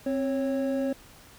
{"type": "tone pair together", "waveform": "triangle", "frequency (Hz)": [264, 550.4], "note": ["C4", "C#5"], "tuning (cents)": [16, -12], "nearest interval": "octave + minor second", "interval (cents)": 1272, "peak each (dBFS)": [-25, -27], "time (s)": [0.06, 0.93], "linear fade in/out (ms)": 5, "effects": ["pink hiss -52 dBFS RMS until 1.38 s"]}